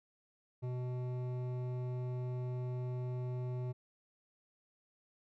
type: tone with hard clipping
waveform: triangle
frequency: 125.1 Hz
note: B2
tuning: 23 cents sharp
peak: -38 dBFS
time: 0.62-3.73 s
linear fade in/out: 20 ms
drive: 16 dB
effects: none